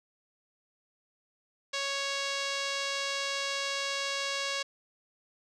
5% pulse tone with low-pass filter, 554.4 Hz, C#5, in tune, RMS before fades -33 dBFS, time 1.73-4.63 s, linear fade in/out 10 ms, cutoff 6100 Hz, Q 0.8, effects none

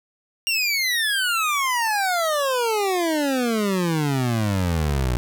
25% pulse exponential sweep, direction down, 2818 to 58.27 Hz, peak -16 dBFS, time 0.47-5.17 s, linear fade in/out 0 ms, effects none

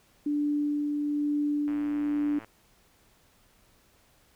sine tone with tremolo, 293.3 Hz, D4, 2 cents flat, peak -24 dBFS, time 0.26-2.39 s, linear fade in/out 5 ms, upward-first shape sine, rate 1.1 Hz, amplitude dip 25%
click train, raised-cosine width 0.5 ms, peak -31 dBFS, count 86, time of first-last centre 1.68-2.446 s, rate 111 Hz
effects pink hiss -63 dBFS RMS until 4.35 s

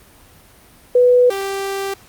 sine / sawtooth tone pair in turn, 494.1 / 392.2 Hz, B4 / G4, +1 / +1 cents, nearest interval major third, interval 400 cents, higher first, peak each -8 / -17 dBFS, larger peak first, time 0.95-1.3 / 1.3-1.94 s, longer second, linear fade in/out 5 ms, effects pink hiss -47 dBFS RMS until 2.08 s + Opus 32 kbps

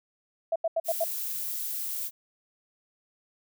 sine tone bursts, 659.3 Hz, E5, in tune, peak -23 dBFS, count 5, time 0.52-1.042 s, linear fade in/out 5 ms, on 38 ms, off 83 ms
violet noise, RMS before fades -33 dBFS, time 0.84-2.11 s, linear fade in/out 50 ms
effects none

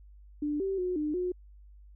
sine tone with pitch steps, 295.7 / 387 / 363.3 / 301.6 / 361.5 Hz, D4 / G4 / F#4 / D4 / F#4, +12 / -22 / -32 / +46 / -40 cents, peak -28 dBFS, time 0.42-1.32 s, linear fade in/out 5 ms, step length 180 ms, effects added 50 Hz sine -50 dBFS peak until 1.95 s

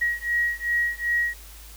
sine beating tone pair, 1900 / 1902.6 Hz, A#6 / A#6, +33 / +35 cents, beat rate 2.6 Hz, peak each -25 dBFS, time 0.01-1.34 s, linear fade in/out 10 ms, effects added 52 Hz sine -43 dBFS peak until 1.76 s + white hiss -47 dBFS RMS until 1.76 s

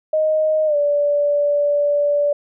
sine tone with pitch glide, 622.3 to 580.6 Hz, D#5 to D5, 0 to -20 cents, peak -14 dBFS, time 0.13-2.33 s, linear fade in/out 5 ms, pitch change -120 cents, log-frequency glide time 0.66-0.76 s, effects none

